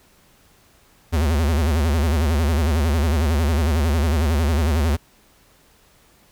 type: tone with vibrato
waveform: square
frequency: 76.9 Hz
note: D#2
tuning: 20 cents flat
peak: -17 dBFS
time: 1.12-4.97 s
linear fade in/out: 20 ms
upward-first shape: sine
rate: 11 Hz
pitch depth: 170 cents each way
effects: pink hiss -55 dBFS RMS until 6.31 s